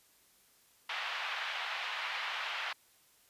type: band-pass noise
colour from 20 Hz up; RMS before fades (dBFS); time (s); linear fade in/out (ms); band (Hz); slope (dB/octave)
white; -38; 0.89-2.73; 5; 750 to 3200; 24
effects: white hiss -66 dBFS RMS until 3.29 s + resampled to 32000 Hz